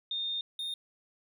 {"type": "tone pair in turn", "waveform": ["sine", "triangle"], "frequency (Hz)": [3651, 3665], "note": ["A#7", "A#7"], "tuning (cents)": [-37, -30], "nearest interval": "unison", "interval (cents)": 7, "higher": "second", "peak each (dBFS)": [-31, -32], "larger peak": "first", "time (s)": [[0.11, 0.41], [0.59, 0.74]], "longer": "first", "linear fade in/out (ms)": 2, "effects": []}